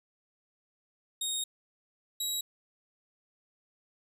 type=tone pair in turn; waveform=20% pulse; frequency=3729 / 3864 Hz; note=A#7 / B7; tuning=0 / -39 cents; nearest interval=minor second; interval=61 cents; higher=second; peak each=-25 dBFS; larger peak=neither; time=1.21-1.44 / 2.2-2.41 s; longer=first; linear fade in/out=5 ms; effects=none